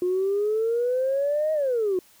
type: exponential two-way sweep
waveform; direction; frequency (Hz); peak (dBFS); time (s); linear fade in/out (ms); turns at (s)
sine; up then down; 355.3 to 632 to 355.3; -20; 0.02-1.99; 2; 1.53
effects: tanh soft clip ceiling -16 dBFS + white hiss -56 dBFS RMS until 2.2 s